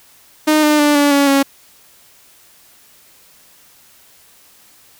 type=tone with pitch steps; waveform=sawtooth; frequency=307.1 / 300.6 / 294.2 / 288 / 281.9 / 276 Hz; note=D#4 / D4 / D4 / D4 / C#4 / C#4; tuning=-23 / +40 / +3 / -34 / +29 / -7 cents; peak=-6 dBFS; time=0.47-1.43 s; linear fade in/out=10 ms; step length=160 ms; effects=white hiss -48 dBFS RMS until 4.99 s